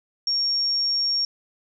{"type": "tone", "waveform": "sine", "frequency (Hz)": 5540, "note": "F8", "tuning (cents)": -15, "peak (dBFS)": -20, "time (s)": [0.27, 1.25], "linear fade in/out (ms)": 2, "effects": []}